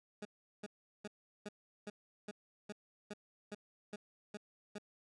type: tone bursts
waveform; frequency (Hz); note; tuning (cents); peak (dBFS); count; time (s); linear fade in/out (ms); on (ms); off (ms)
20% pulse; 207.7; G#3; 0; -38; 12; 0.22-4.784; 5; 32; 380
effects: resampled to 22050 Hz